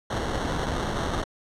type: noise with sample-and-hold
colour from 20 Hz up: pink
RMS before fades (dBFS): -28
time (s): 0.1-1.24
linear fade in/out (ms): 5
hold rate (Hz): 2450
effects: low-pass 7000 Hz 12 dB/octave